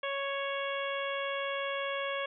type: harmonic tone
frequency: 554.4 Hz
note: C#5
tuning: in tune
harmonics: 1 / 2 / 3 / 4 / 5 / 6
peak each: -35 / -38 / -40 / -41 / -42 / -43 dBFS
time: 0.03-2.26 s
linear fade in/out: 5 ms
effects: none